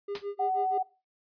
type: tone with tremolo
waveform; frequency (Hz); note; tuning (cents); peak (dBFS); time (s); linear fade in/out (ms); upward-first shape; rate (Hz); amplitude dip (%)
triangle; 404.1; G#4; -47; -29; 0.08-0.78; 5; sine; 6.2; 100
type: noise with exponential decay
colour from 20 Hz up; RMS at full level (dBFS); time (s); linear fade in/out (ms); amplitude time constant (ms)
white; -31; 0.15-0.27; 2; 25
type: tone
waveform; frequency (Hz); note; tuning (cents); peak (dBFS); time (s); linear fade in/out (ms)
sine; 749; F#5; +21; -25; 0.39-0.83; 10
effects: noise-tail reverb RT60 0.3 s tail -20 dB re dry + resampled to 11025 Hz